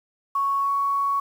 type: tone with pitch glide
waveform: sine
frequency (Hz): 1108.7 to 1115.8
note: C#6 to C#6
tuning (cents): 0 to +11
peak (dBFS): -20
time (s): 0.35-1.2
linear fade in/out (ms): 5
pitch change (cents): +11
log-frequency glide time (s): 0.6-0.7
effects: 8-bit